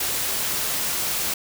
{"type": "noise", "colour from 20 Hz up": "white", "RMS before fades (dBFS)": -25, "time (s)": [0, 1.34], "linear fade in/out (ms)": 5, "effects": []}